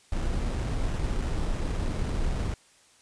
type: noise with sample-and-hold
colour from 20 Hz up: brown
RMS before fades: -28 dBFS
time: 0.12-2.54 s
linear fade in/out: 2 ms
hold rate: 4410 Hz
effects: white hiss -59 dBFS RMS until 3.01 s + resampled to 22050 Hz